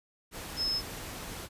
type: tone in noise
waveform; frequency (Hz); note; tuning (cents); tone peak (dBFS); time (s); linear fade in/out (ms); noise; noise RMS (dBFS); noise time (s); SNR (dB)
sine; 5190; E8; -28; -28; 0.56-0.82; 50; pink; -41; 0.31-1.49; +10
effects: resampled to 32000 Hz